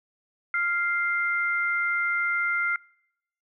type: tone pair together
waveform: sine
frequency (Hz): 1396.9 / 2093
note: F6 / C7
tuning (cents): 0 / 0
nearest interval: perfect fifth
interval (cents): 700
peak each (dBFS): -25 / -26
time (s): 0.54-2.76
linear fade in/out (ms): 2
effects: noise-tail reverb RT60 0.8 s tail -26 dB re dry